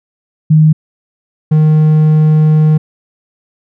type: tone pair in turn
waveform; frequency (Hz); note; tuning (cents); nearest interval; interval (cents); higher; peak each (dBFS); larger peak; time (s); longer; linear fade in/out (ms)
sine / triangle; 155.6 / 154.61; D#3 / D#3; 0 / -11; unison; 11; first; -3; neither; 0.5-0.73 / 1.51-2.78; second; 10
effects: none